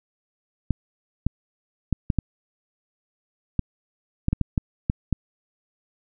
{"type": "clicks", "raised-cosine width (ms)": 5, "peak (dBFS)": -8, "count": 12, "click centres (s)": [0.707, 1.266, 1.927, 2.102, 2.187, 3.593, 4.284, 4.33, 4.413, 4.578, 4.899, 5.127], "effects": []}